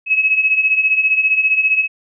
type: beating tone pair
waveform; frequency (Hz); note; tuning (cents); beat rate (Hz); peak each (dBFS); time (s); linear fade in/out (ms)
sine; 2557 / 2572; D#7 / E7; +47 / -43; 15; -18 / -13; 0.06-1.88; 50
effects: none